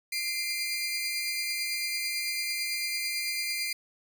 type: tone cluster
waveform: sawtooth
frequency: 2084 / 2390 / 4771 Hz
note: C7 / D7 / D8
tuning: -7 / +30 / +26 cents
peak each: -31 dBFS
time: 0.12-3.73 s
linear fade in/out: 5 ms
effects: none